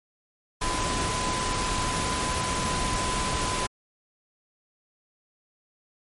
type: tone in noise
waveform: sine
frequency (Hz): 1009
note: B5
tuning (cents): +37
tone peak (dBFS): -30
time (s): 0.61-3.67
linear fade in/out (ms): 10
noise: pink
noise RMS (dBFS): -28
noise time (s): 0.61-3.67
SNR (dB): -5
effects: MP3 48 kbps